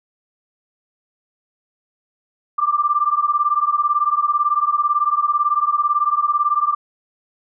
sine beating tone pair, 1174.7 / 1192.7 Hz, D6 / D6, 0 / +26 cents, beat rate 18 Hz, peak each -18 dBFS, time 2.58-6.75 s, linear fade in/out 10 ms, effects none

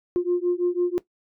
sine beating tone pair, 351.1 / 357.1 Hz, F4 / F4, +9 / +39 cents, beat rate 6 Hz, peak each -22 dBFS, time 0.16-0.98 s, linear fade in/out 0 ms, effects noise-tail reverb RT60 0.1 s tail -17 dB re dry + tanh soft clip ceiling -14 dBFS

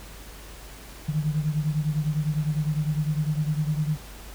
sine beating tone pair, 150 / 159.9 Hz, D3 / D#3, +37 / +48 cents, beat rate 9.9 Hz, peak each -24 / -28 dBFS, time 1.08-3.97 s, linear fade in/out 10 ms, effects added 50 Hz sine -43 dBFS peak until 4.34 s + pink hiss -45 dBFS RMS until 4.34 s

